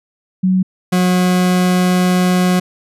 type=tone pair in turn; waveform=sine / 40% pulse; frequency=186.3 / 181.52 Hz; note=F#3 / F#3; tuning=+12 / -33 cents; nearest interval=unison; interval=45 cents; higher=first; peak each=-10 dBFS; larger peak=neither; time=0.43-0.63 / 0.92-2.6 s; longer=second; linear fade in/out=10 ms; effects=resampled to 32000 Hz